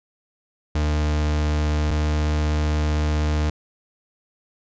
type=tone pair in turn; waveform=40% pulse; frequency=75.4 / 75.71 Hz; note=D2 / D#2; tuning=+46 / -47 cents; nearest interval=unison; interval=7 cents; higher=second; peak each=-18 dBFS; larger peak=neither; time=0.75-1.91 / 1.91-3.5 s; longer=second; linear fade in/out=5 ms; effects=resampled to 16000 Hz